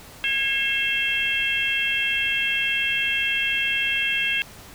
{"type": "harmonic tone with a mistuned harmonic", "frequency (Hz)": 538, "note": "C5", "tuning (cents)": 48, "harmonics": [3, 4, 5, 6], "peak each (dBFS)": [-28, -29, -23, -27], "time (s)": [0.24, 4.42], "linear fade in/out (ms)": 0, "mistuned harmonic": 3, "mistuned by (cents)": 33, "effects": ["pink hiss -44 dBFS RMS until 4.74 s"]}